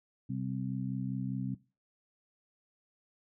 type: harmonic tone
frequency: 65 Hz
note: C2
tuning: 11 cents flat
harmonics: 2 / 3 / 4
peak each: -36 / -38 / -39 dBFS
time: 0.29-1.55 s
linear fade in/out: 10 ms
effects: noise-tail reverb RT60 0.3 s tail -18 dB re dry